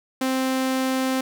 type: tone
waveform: sawtooth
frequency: 261.6 Hz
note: C4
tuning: in tune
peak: -17 dBFS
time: 0.21-1.21 s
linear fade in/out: 5 ms
effects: none